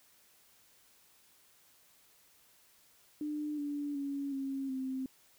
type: tone with pitch steps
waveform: sine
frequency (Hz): 299.2 / 289.5 / 280.1 / 271.1 / 262.3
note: D4 / D4 / C#4 / C#4 / C4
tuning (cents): +32 / -25 / +18 / -38 / +4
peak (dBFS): -34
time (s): 3.21-5.06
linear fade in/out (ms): 2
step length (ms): 370
effects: white hiss -65 dBFS RMS until 5.38 s